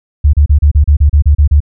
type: tone bursts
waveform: sine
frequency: 73 Hz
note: D2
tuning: 10 cents flat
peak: -3 dBFS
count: 11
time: 0.24-1.604 s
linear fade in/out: 10 ms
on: 94 ms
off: 33 ms
effects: none